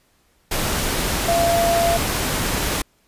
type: tone in noise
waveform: sine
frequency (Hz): 680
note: F5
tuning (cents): -46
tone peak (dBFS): -16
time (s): 1.28-1.97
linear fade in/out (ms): 5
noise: pink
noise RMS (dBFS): -22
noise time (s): 0.51-2.82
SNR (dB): +3
effects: pink hiss -61 dBFS RMS until 3.07 s + resampled to 32000 Hz